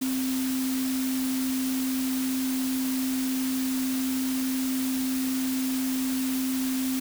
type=tone in noise; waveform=sine; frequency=261 Hz; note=C4; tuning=4 cents flat; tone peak=-25 dBFS; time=0.01-7 s; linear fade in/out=10 ms; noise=white; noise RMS=-35 dBFS; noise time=0.01-7 s; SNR=+7 dB; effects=none